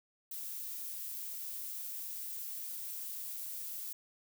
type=noise; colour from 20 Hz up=violet; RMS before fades=-42 dBFS; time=0.31-3.93 s; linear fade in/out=5 ms; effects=none